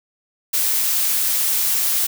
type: noise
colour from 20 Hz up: blue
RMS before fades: -19 dBFS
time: 0.53-2.07 s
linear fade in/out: 10 ms
effects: none